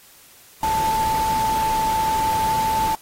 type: tone in noise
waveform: sine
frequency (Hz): 880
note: A5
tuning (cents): 0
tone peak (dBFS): -18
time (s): 0.63-2.95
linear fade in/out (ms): 2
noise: pink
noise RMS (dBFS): -30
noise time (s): 0.63-2.95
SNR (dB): +9
effects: white hiss -49 dBFS RMS until 3.01 s + AAC 48 kbps